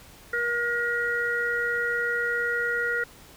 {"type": "harmonic tone", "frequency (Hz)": 475.7, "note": "A#4", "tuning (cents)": 35, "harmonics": [1, 3, 4], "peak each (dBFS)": [-31, -26, -29], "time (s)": [0.33, 3.04], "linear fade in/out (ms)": 5, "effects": ["pink hiss -50 dBFS RMS until 3.36 s"]}